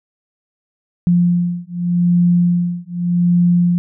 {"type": "beating tone pair", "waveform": "sine", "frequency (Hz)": [174.61, 175.45], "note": ["F3", "F3"], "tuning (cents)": [0, 8], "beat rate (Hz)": 0.84, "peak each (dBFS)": -15, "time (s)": [1.07, 3.78], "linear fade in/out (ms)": 0, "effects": []}